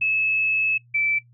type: tone pair in turn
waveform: sine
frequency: 2596 / 2323 Hz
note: E7 / D7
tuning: -27 / -20 cents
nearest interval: major second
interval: 193 cents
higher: first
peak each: -19 dBFS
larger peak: neither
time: 0.01-0.78 / 0.94-1.19 s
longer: first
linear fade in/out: 10 ms
effects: noise-tail reverb RT60 0.1 s tail -17 dB re dry + added 120 Hz sine -51 dBFS peak until 1.33 s